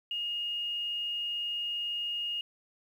sine tone with quantisation, 2853 Hz, F7, 36 cents sharp, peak -31 dBFS, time 0.11-2.41 s, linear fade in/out 2 ms, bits 10, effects none

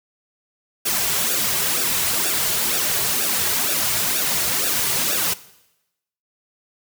white noise with flanger, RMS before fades -21 dBFS, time 0.85-5.34 s, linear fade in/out 10 ms, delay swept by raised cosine 0.95 to 3.95 ms, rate 2.1 Hz, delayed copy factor -0.75, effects noise-tail reverb RT60 0.9 s tail -18 dB re dry

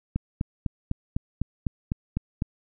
click train, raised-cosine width 5 ms, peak -13 dBFS, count 10, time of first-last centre 0.16-2.421 s, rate 3.98 Hz, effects none

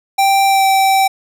square tone with pitch glide, 784 to 774.5 Hz, G5 to G5, 0 to -21 cents, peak -10 dBFS, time 0.18-1.08 s, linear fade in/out 10 ms, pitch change -21 cents, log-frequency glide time 0.47-0.65 s, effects none

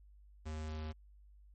square tone, 77.78 Hz, D#2, in tune, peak -40 dBFS, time 0.45-0.93 s, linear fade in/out 20 ms, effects added 50 Hz sine -57 dBFS peak until 1.54 s + MP3 32 kbps

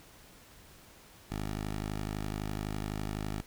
10% pulse tone, 51.91 Hz, G#1, in tune, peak -26 dBFS, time 1.3-3.42 s, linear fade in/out 10 ms, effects pink hiss -56 dBFS RMS until 3.46 s

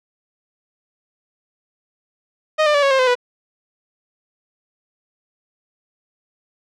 sawtooth tone with pitch steps, 621 / 597.4 / 574.7 / 552.9 / 531.9 / 511.7 / 492.3 Hz, D#5 / D5 / D5 / C#5 / C5 / C5 / B4, -3 / +29 / -38 / -5 / +28 / -39 / -6 cents, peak -9 dBFS, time 2.58-3.154 s, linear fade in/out 20 ms, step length 82 ms, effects low-pass 4000 Hz 12 dB/octave

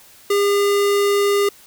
square tone, 404.3 Hz, G#4, 46 cents flat, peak -15 dBFS, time 0.3-1.49 s, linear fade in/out 5 ms, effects white hiss -47 dBFS RMS until 1.66 s

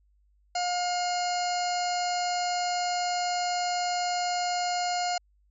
harmonic tone, 712 Hz, F5, 33 cents sharp, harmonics 1 / 2 / 3 / 4 / 6 / 7 / 8 / 9 / 10, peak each -27 / -39 / -40 / -41 / -36 / -40 / -46 / -47 / -40 dBFS, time 0.55-5.18 s, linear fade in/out 5 ms, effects added 50 Hz sine -62 dBFS peak until 5.5 s

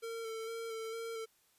square tone with vibrato, 451.9 Hz, A4, 46 cents sharp, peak -40 dBFS, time 0.02-1.26 s, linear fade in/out 20 ms, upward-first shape square, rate 2.2 Hz, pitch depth 20 cents each way, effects white hiss -71 dBFS RMS until 1.58 s + resampled to 32000 Hz

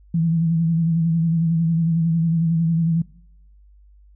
sine tone with vibrato, 164.81 Hz, E3, in tune, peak -16 dBFS, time 0.14-3.02 s, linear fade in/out 5 ms, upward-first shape sine, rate 11 Hz, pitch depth 49 cents each way, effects noise-tail reverb RT60 0.7 s tail -21 dB re dry + added 50 Hz sine -47 dBFS peak until 4.15 s

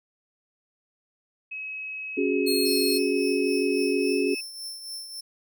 sine tone with pitch glide, 2560 to 2591 Hz, D#7 to E7, +49 to -30 cents, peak -32 dBFS, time 1.51-4.41 s, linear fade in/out 10 ms, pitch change +21 cents, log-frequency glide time 4.02-4.1 s
sine chord, C# suspended fourth, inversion none, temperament just, 277.2 / 369.6 / 415.8 Hz, C#4 / F#4 / G#4, 0 / -2 / +2 cents, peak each -26 dBFS, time 2.17-4.35 s, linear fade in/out 10 ms
sawtooth tone, 4281 Hz, C8, 39 cents sharp, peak -23 dBFS, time 2.46-2.99 s, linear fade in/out 20 ms
sawtooth tone with tremolo, 5350 Hz, E8, 25 cents sharp, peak -30 dBFS, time 2.65-5.21 s, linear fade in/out 10 ms, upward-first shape triangle, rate 3.6 Hz, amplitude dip 60%
effects none

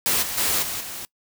white noise with level steps, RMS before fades -21 / -29 / -22 / -29 / -34 dBFS, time 0.06-1.05 s, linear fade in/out 0 ms, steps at 0.22 / 0.37 / 0.62 / 0.8 s, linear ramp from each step 10 ms, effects noise-tail reverb RT60 0.1 s tail -23 dB re dry

